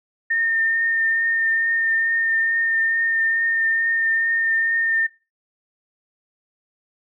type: tone with vibrato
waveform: sine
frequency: 1819 Hz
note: A#6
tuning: 43 cents flat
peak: -17 dBFS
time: 0.3-5.07 s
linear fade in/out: 10 ms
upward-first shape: triangle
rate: 2.3 Hz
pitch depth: 13 cents each way
effects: noise-tail reverb RT60 0.3 s tail -21 dB re dry